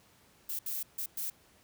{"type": "noise bursts at uneven times", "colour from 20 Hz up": "violet", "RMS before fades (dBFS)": -36, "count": 4, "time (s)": [[0.49, 0.59], [0.66, 0.83], [0.98, 1.06], [1.17, 1.3]], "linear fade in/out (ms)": 5, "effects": ["pink hiss -63 dBFS RMS until 1.63 s", "high-pass 60 Hz 12 dB/octave"]}